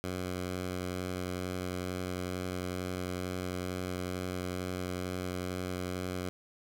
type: tone with vibrato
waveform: 10% pulse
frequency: 91.1 Hz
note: F#2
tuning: 26 cents flat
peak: -26 dBFS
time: 0.04-6.29 s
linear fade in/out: 0 ms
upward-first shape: sine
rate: 2.2 Hz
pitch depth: 12 cents each way
effects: none